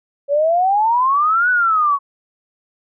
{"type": "exponential two-way sweep", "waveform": "sine", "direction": "up then down", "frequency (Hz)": [554.4, 1502, 1100], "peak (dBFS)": -12, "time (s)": [0.28, 1.99], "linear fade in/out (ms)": 50, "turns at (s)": 1.5, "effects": []}